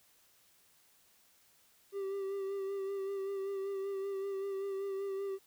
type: tone with vibrato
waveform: triangle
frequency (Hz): 392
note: G4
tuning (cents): 0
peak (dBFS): -33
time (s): 1.92-5.39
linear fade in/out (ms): 50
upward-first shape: sine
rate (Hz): 5.2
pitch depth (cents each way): 28
effects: white hiss -67 dBFS RMS until 5.46 s